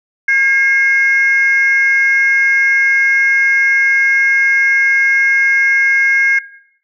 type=tone pair together; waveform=sine; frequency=1624 / 2151 Hz; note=G#6 / C7; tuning=-39 / +47 cents; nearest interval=perfect fourth; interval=486 cents; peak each=-11 dBFS; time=0.28-6.39 s; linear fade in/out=5 ms; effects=noise-tail reverb RT60 0.7 s tail -17 dB re dry + tanh soft clip ceiling -3 dBFS